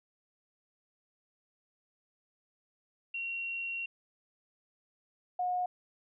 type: tone pair in turn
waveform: sine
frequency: 2742 / 723.3 Hz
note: F7 / F#5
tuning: -32 / -39 cents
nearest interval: octave + major seventh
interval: 2307 cents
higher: first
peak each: -34 / -29 dBFS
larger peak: second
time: 3.14-3.86 / 5.39-5.66 s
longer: first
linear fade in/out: 5 ms
effects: none